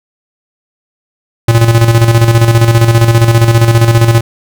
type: tone with tremolo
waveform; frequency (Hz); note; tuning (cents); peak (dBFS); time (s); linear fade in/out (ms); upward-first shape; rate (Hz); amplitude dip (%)
square; 115.4; A#2; -17; -3; 1.48-4.21; 5; square; 15; 55
effects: none